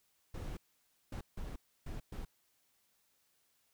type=noise bursts at uneven times; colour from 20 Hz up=brown; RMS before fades=-42 dBFS; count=5; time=0.34-0.57 / 1.12-1.21 / 1.37-1.56 / 1.86-2 / 2.12-2.25 s; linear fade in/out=5 ms; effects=white hiss -75 dBFS RMS until 3.73 s